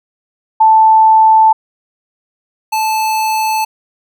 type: tone pair in turn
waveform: sine / square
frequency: 880 / 873.4 Hz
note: A5 / A5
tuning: 0 / -13 cents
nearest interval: unison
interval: 13 cents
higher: first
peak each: -4 / -13 dBFS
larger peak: first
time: 0.6-1.53 / 2.72-3.65 s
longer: neither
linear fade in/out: 10 ms
effects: none

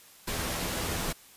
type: noise with comb filter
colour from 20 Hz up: pink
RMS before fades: -32 dBFS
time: 0.27-1.13 s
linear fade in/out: 10 ms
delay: 12 ms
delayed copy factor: +0.5
effects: white hiss -54 dBFS RMS until 1.36 s + resampled to 32000 Hz

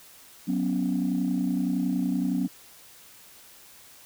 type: chord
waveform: sine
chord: F# suspended fourth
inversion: none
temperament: just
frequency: 185 / 246.7 / 277.5 Hz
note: F#3 / B3 / C#4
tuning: 0 / -2 / +2 cents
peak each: -27 dBFS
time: 0.47-2.48 s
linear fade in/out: 20 ms
effects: tanh soft clip ceiling -17 dBFS + white hiss -51 dBFS RMS until 4.05 s

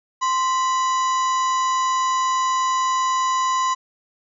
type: harmonic tone with a mistuned harmonic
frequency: 985 Hz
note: B5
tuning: 5 cents flat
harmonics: 1 / 2 / 3 / 4 / 5 / 6 / 7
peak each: -18 / -32 / -36 / -35 / -41 / -36 / -33 dBFS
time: 0.21-3.75 s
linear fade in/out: 20 ms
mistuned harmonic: 1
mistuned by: +97 cents
effects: none

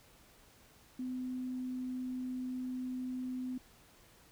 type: tone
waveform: sine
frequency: 254.1 Hz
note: B3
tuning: 49 cents sharp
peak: -36 dBFS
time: 0.99-3.58 s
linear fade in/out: 5 ms
effects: pink hiss -62 dBFS RMS until 4.31 s

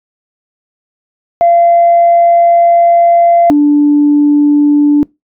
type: tone pair in turn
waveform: sine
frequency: 686 / 292.5 Hz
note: F5 / D4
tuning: -31 / -7 cents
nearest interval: octave + minor third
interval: 1476 cents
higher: first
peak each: -3 dBFS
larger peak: neither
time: 1.41-3.5 / 3.5-5.03 s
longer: first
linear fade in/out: 0 ms
effects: noise-tail reverb RT60 0.2 s tail -24 dB re dry + tanh soft clip ceiling 0 dBFS

